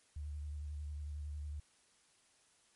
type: tone with vibrato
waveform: sine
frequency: 74 Hz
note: D2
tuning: 14 cents sharp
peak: -40 dBFS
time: 0.16-1.6 s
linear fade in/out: 5 ms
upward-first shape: square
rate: 11 Hz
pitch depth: 27 cents each way
effects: white hiss -70 dBFS RMS until 2.75 s + MP3 48 kbps